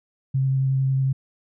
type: tone with vibrato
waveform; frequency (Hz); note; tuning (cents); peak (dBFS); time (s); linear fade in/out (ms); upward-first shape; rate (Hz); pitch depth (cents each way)
sine; 133.7; C3; +38; -18; 0.34-1.13; 10; sine; 11; 11
effects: none